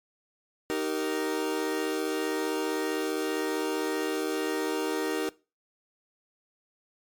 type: chord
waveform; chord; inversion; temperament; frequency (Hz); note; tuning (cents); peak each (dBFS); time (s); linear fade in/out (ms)
40% pulse; Eb major; none; equal with one note detuned; 311.1 / 386.4 / 466.2; Eb4 / G4 / Bb4; 0 / -25 / 0; -31; 0.7-5.29; 0
effects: noise-tail reverb RT60 0.3 s tail -21 dB re dry + MP3 96 kbps